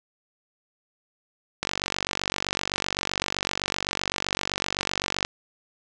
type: click train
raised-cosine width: 0.2 ms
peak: -7 dBFS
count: 174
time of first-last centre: 1.63-5.249 s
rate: 47.8 Hz
effects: resampled to 24000 Hz + 8-bit